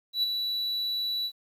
triangle tone with ADSR envelope, 3942 Hz, B7, 4 cents flat, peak -20 dBFS, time 0.13-1.32 s, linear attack 100 ms, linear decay 17 ms, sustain -6 dB, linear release 67 ms, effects 10-bit

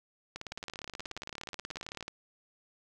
two click trains, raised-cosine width 0.2 ms, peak -22 / -24 dBFS, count 33 / 26, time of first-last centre 0.36-2.08 / 0.52-2.008 s, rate 18.6 / 16.8 Hz, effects none

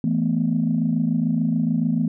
sine chord, E suspended fourth, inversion none, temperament equal, 164.81 / 220 / 246.9 Hz, E3 / A3 / B3, 0 / 0 / 0 cents, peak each -22 dBFS, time 0.04-2.08 s, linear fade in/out 2 ms, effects tanh soft clip ceiling -10 dBFS

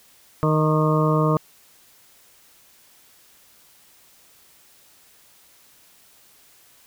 harmonic tone with a mistuned harmonic, 155 Hz, D#3, 6 cents flat, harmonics 1 / 2 / 3 / 4 / 6 / 7 / 8, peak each -19 / -25 / -24 / -26 / -32 / -26 / -28 dBFS, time 0.43-1.37 s, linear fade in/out 0 ms, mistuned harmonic 8, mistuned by -26 cents, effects white hiss -54 dBFS RMS until 6.86 s

